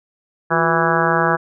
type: harmonic tone with a mistuned harmonic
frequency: 164.81 Hz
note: E3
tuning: in tune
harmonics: 1 / 2 / 3 / 4 / 5 / 6 / 7 / 8 / 9 / 10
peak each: -23 / -23 / -23 / -23 / -23 / -23 / -23 / -23 / -23 / -23 dBFS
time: 0.5-1.37 s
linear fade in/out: 20 ms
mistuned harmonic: 2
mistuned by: +110 cents
effects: none